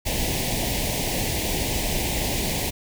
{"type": "band-stop noise", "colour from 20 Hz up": "pink", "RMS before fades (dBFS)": -25, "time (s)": [0.05, 2.71], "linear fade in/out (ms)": 20, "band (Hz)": [900, 1900], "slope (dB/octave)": 48, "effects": []}